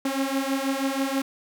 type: beating tone pair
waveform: sawtooth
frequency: 267.9 / 274.1 Hz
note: C4 / C#4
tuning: +41 / -19 cents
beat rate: 6.2 Hz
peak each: -23 dBFS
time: 0.05-1.22 s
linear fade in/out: 5 ms
effects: none